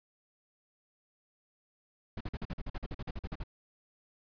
brown noise bursts, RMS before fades -37 dBFS, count 16, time 2.17-3.437 s, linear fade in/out 5 ms, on 37 ms, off 45 ms, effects resampled to 11025 Hz

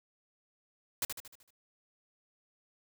white noise with echo, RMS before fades -32 dBFS, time 1.02-1.05 s, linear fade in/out 2 ms, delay 76 ms, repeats 6, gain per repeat -6 dB, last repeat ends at 1.506 s, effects none

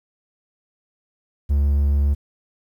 triangle tone with vibrato, 71.2 Hz, C#2, 47 cents sharp, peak -13 dBFS, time 1.49-2.15 s, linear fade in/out 20 ms, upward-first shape triangle, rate 7.1 Hz, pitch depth 9 cents each way, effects 9-bit

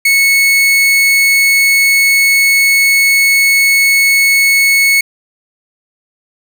40% pulse tone, 2204 Hz, C#7, 11 cents flat, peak -6 dBFS, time 0.05-5.01 s, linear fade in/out 5 ms, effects 8-bit

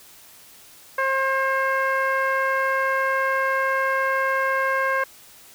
15% pulse tone with low-pass filter, 534 Hz, C5, 35 cents sharp, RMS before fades -22 dBFS, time 0.98-5.04 s, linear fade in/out 5 ms, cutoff 1700 Hz, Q 1.7, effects white hiss -48 dBFS RMS until 5.54 s

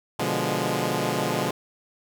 10% pulse chord, B diminished seventh, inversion none, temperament equal, 123.47 / 146.83 / 174.61 / 207.7 Hz, B2 / D3 / F3 / Ab3, 0 / 0 / 0 / 0 cents, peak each -21 dBFS, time 0.19-1.51 s, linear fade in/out 5 ms, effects none

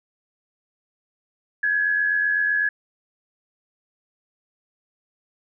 sine tone pair together, 1604 / 1691.9 Hz, G6 / G#6, +39 / +32 cents, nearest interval minor second, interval 93 cents, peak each -27 / -19 dBFS, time 1.63-2.69 s, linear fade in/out 5 ms, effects none

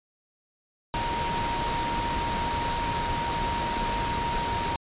sine tone in noise, 937 Hz, A#5, 9 cents sharp, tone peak -28 dBFS, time 0.94-4.76 s, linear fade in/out 0 ms, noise pink, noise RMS -30 dBFS, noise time 0.94-4.76 s, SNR -1 dB, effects resampled to 8000 Hz

